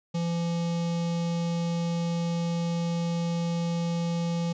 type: tone with notch filter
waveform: square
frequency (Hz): 169.7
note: F3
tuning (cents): -49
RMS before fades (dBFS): -28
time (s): 0.14-4.53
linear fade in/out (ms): 10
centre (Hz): 1600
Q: 1.1
effects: resampled to 16000 Hz + 11-bit